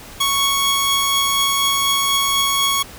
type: tone pair together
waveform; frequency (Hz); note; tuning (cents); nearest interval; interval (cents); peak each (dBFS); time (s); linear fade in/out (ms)
sawtooth; 1108.7 / 3322; C#6 / G#7; 0 / 0; octave + perfect fifth; 1900; -15; 0.2-2.83; 10
effects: pink hiss -38 dBFS RMS until 2.98 s